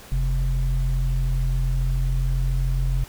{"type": "tone pair together", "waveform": "sine", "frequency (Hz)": [43.65, 130.81], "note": ["F1", "C3"], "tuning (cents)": [0, 0], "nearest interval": "octave + perfect fifth", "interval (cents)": 1900, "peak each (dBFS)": [-20, -25], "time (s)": [0.12, 3.04], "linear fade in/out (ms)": 0, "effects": ["pink hiss -44 dBFS RMS until 3.08 s"]}